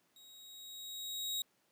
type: tone with level ramp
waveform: sawtooth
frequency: 3800 Hz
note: A#7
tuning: 33 cents sharp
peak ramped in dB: -54 to -31 dBFS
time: 0.16-1.42 s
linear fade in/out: 2 ms
effects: pink hiss -74 dBFS RMS until 1.71 s + high-pass 200 Hz 12 dB/octave